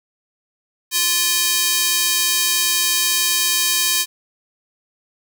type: tone with high-pass filter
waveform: square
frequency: 349.2 Hz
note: F4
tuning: in tune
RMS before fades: -18 dBFS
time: 0.91-4.06 s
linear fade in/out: 50 ms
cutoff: 3800 Hz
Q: 0.71
effects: none